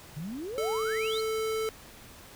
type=exponential sweep; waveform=sine; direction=up; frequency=138.59 to 4397 Hz; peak=-34 dBFS; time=0.16-1.21 s; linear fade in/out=10 ms
type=tone; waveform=square; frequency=440 Hz; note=A4; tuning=in tune; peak=-29 dBFS; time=0.58-1.69 s; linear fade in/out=0 ms
effects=pink hiss -50 dBFS RMS until 2.35 s